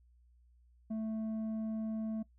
square tone with low-pass filter, 220 Hz, A3, in tune, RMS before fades -37 dBFS, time 0.9-2.23 s, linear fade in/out 10 ms, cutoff 440 Hz, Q 5.8, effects noise-tail reverb RT60 0.1 s tail -20 dB re dry + added 60 Hz sine -62 dBFS peak until 2.38 s

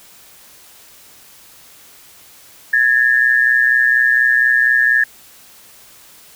sine tone pair together, 1669.8 / 1794 Hz, G#6 / A6, +9 / +33 cents, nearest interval minor second, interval 124 cents, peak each -13 dBFS, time 2.73-5.04 s, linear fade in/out 5 ms, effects white hiss -44 dBFS RMS until 6.35 s

